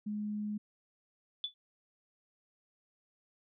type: tone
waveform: sine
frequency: 209.6 Hz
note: G#3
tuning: 16 cents sharp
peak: -34 dBFS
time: 0.06-0.58 s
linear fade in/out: 10 ms
type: tone with exponential decay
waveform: sine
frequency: 3467 Hz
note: A7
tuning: 26 cents flat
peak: -29 dBFS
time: 1.44-1.54 s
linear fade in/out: 1 ms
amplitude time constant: 20 ms
effects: none